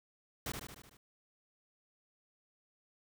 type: noise with echo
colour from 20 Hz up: pink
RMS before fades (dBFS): -39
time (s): 0.46-0.52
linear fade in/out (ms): 2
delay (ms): 75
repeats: 6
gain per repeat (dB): -4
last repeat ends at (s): 0.97
effects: none